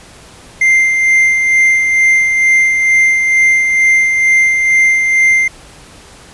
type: tone with tremolo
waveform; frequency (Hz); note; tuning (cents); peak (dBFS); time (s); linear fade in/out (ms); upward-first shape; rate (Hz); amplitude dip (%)
triangle; 2093; C7; 0; -4; 0.61-5.48; 5; sine; 2.2; 40
effects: pink hiss -38 dBFS RMS until 6.33 s + resampled to 24000 Hz